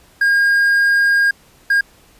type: tone bursts at uneven times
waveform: triangle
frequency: 1621 Hz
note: G#6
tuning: 42 cents flat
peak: -9 dBFS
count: 2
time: 0.21-1.31 / 1.7-1.81 s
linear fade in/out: 5 ms
effects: pink hiss -50 dBFS RMS until 2.19 s + resampled to 32000 Hz